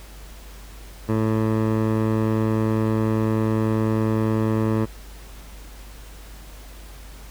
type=tone with low-pass filter; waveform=15% pulse; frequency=110 Hz; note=A2; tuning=in tune; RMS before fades=-21 dBFS; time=1.08-4.86 s; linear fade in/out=20 ms; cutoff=1300 Hz; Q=0.6; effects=added 50 Hz sine -39 dBFS peak until 7.3 s + pink hiss -46 dBFS RMS until 7.3 s